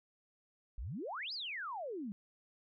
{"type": "exponential two-way sweep", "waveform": "sine", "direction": "up then down", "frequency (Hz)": [44.41, 5190, 189.3], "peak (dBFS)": -39, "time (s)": [0.78, 2.12], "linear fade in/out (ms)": 0, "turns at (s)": 1.33, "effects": []}